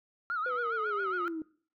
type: tone with vibrato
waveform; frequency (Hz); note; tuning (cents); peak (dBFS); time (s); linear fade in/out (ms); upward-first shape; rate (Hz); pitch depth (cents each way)
sine; 1343; E6; +32; -29; 0.3-1.28; 0; sine; 7.3; 140
type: linear sweep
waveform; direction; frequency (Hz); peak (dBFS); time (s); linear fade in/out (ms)
sine; down; 510 to 310.5; -33; 0.46-1.42; 2
effects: noise-tail reverb RT60 0.5 s tail -22 dB re dry + tanh soft clip ceiling -25 dBFS